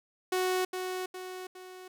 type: tone with echo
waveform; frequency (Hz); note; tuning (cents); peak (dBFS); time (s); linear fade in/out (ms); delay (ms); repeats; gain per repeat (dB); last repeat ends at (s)
sawtooth; 369.3; F#4; -3; -23; 0.32-0.65; 5; 410; 3; -6; 1.88
effects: none